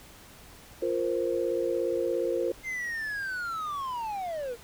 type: chord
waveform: sine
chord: F suspended fourth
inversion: none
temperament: equal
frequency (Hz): 349.2 / 466.2 / 523.3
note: F4 / Bb4 / C5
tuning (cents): 0 / 0 / 0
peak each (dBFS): -30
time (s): 0.82-2.52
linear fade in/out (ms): 5
type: linear sweep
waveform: triangle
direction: down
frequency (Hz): 2107 to 448.8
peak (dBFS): -29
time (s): 2.63-4.57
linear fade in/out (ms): 50
effects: pink hiss -51 dBFS RMS until 4.63 s